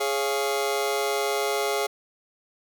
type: chord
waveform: sawtooth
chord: Db major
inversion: second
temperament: just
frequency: 415.8 / 554.4 / 693 Hz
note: Ab4 / Db5 / F5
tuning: +2 / 0 / -14 cents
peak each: -22 / -26 / -26 dBFS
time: 0-1.87 s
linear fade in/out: 10 ms
effects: none